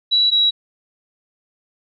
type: tone pair in turn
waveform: sine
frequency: 3921 / 3883 Hz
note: B7 / B7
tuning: -13 / -30 cents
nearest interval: unison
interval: 17 cents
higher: first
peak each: -12 dBFS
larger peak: neither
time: 0.11-0.31 / 0.31-0.51 s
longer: neither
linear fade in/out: 20 ms
effects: none